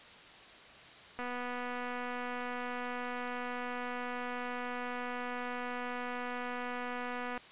click train, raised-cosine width 0.5 ms, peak -25 dBFS, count 1523, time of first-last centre 1.19-7.377 s, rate 246 Hz, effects white hiss -53 dBFS RMS until 7.51 s + resampled to 8000 Hz

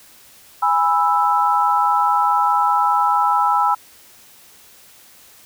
sine chord, E major, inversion first, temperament just, 824.1 / 988.9 / 1318.5 Hz, G#5 / B5 / E6, -14 / +2 / 0 cents, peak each -18 dBFS, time 0.62-3.75 s, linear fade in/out 10 ms, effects white hiss -47 dBFS RMS until 5.45 s

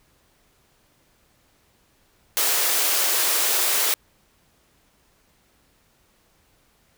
white high-pass noise, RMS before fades -21 dBFS, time 2.37-3.94 s, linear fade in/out 0 ms, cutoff 330 Hz, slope 48 dB/octave, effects pink hiss -62 dBFS RMS until 6.97 s

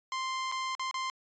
sawtooth tone with dropouts, 1046.5 Hz, C6, in tune, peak -28 dBFS, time 0.12-1.1 s, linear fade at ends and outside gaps 1 ms, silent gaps 0.516-0.522 / 0.751-0.795 / 0.912-0.942 s, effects resampled to 16000 Hz

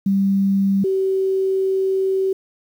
sine tone pair in turn, 196 / 383 Hz, G3 / G4, 0 / -40 cents, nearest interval octave, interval 1160 cents, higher second, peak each -14 / -16 dBFS, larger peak first, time 0.06-0.84 / 0.84-2.33 s, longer second, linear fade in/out 5 ms, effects 8-bit

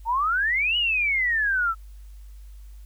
sine exponential two-way sweep, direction up then down, 880 to 2960 to 1300 Hz, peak -20 dBFS, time 0.05-1.75 s, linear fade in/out 50 ms, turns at 0.77 s, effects added 50 Hz sine -40 dBFS peak until 2.85 s + white hiss -62 dBFS RMS until 2.85 s

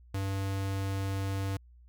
square tone, 97.4 Hz, G2, 11 cents flat, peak -31 dBFS, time 0.14-1.57 s, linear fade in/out 5 ms, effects added 60 Hz sine -53 dBFS peak until 1.88 s

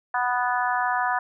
harmonic tone, 246.9 Hz, B3, in tune, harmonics 3 / 4 / 5 / 6 / 7, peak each -26 / -26 / -30 / -29 / -30 dBFS, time 0.14-1.19 s, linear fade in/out 5 ms, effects none

